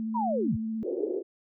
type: tone with vibrato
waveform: sine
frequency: 221.6 Hz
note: A3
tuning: 13 cents sharp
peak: -29 dBFS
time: 0-0.83 s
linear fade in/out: 0 ms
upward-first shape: square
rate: 16 Hz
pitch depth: 14 cents each way
type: linear sweep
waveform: sine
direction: down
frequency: 1008 to 66 Hz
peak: -26 dBFS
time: 0.14-0.57 s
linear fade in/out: 20 ms
type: band-pass noise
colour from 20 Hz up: white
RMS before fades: -30 dBFS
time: 0.82-1.23 s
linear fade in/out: 50 ms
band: 330 to 470 Hz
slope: 48 dB/octave
effects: none